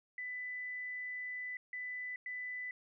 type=tone bursts at uneven times; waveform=sine; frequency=1995 Hz; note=B6; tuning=17 cents sharp; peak=-39 dBFS; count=3; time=0.18-1.57 / 1.73-2.16 / 2.26-2.71 s; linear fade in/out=2 ms; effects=none